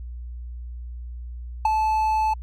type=tone with ADSR envelope; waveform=triangle; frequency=870 Hz; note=A5; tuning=20 cents flat; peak=-11 dBFS; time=1.65-2.34 s; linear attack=4 ms; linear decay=12 ms; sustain=-6 dB; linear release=9 ms; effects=added 60 Hz sine -32 dBFS peak until 2.42 s